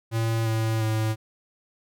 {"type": "tone with pitch steps", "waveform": "square", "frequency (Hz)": [113.4, 111.58, 109.79], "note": ["A#2", "A2", "A2"], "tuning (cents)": [-47, 25, -3], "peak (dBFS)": -23, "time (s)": [0.11, 1.16], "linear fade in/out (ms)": 50, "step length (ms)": 350, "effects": []}